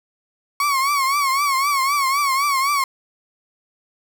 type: tone with vibrato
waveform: 35% pulse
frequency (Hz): 1108.7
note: C#6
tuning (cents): 0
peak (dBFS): -15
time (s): 0.6-2.84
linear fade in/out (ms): 2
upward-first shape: triangle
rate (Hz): 3.9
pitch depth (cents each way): 110
effects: none